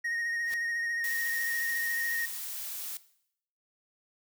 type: tone with vibrato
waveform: triangle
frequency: 1864.7 Hz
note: A#6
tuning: in tune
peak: -28 dBFS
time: 0.04-2.26 s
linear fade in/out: 10 ms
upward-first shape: sine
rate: 14 Hz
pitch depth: 21 cents each way
type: noise with exponential growth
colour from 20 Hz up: white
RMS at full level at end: -38 dBFS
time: 0.4-0.54 s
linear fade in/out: 0 ms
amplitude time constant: 29 ms
type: noise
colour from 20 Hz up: blue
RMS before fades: -38 dBFS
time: 1.04-2.97 s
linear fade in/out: 0 ms
effects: noise-tail reverb RT60 0.7 s tail -17 dB re dry